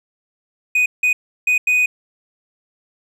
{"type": "tone bursts at uneven times", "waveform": "triangle", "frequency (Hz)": 2489, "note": "D#7", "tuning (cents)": 0, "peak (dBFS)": -11, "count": 4, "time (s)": [[0.75, 0.86], [1.03, 1.13], [1.47, 1.58], [1.67, 1.86]], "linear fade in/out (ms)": 5, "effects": []}